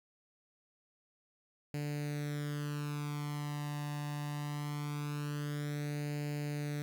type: tone with flanger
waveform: sawtooth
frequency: 146.83 Hz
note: D3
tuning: in tune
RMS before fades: -38 dBFS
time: 1.74-6.82 s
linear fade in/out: 0 ms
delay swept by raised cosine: 0.43 to 1.09 ms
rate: 0.22 Hz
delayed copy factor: +0.75
effects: none